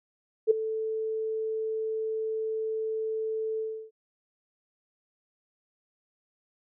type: tone with ADSR envelope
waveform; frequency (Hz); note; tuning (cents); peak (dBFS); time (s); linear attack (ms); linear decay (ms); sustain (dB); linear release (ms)
sine; 440; A4; 0; -14; 0.47-3.91; 37; 9; -14; 320
effects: none